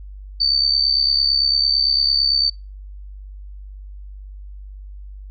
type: tone with amplitude modulation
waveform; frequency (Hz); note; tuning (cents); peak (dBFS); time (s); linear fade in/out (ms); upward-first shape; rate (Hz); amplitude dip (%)
sine; 4570; D8; -48; -11; 0.4-2.5; 10; sine; 68.9; 75
effects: noise-tail reverb RT60 0.3 s tail -25 dB re dry + added 49 Hz sine -33 dBFS peak until 5.3 s